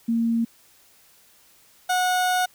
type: tone pair in turn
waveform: sine / 30% pulse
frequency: 230.3 / 731.2 Hz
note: A#3 / F#5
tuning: -21 / -21 cents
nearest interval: octave + minor sixth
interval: 2000 cents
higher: second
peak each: -19 / -17 dBFS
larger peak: second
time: 0.08-0.45 / 1.89-2.46 s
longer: second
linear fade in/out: 10 ms
effects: white hiss -56 dBFS RMS until 2.54 s